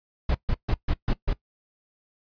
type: noise bursts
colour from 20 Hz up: brown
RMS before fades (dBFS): -22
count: 6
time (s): 0.29-1.332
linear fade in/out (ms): 5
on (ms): 57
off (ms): 140
effects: noise-tail reverb RT60 0.1 s tail -19 dB re dry + resampled to 11025 Hz